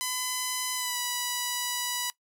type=tone with pitch glide; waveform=5% pulse; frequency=1010 to 980.7 Hz; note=B5 to B5; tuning=+39 to -12 cents; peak=-17 dBFS; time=0.01-2.1 s; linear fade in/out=0 ms; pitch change=-51 cents; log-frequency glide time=0.75-0.97 s; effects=noise-tail reverb RT60 0.1 s tail -19 dB re dry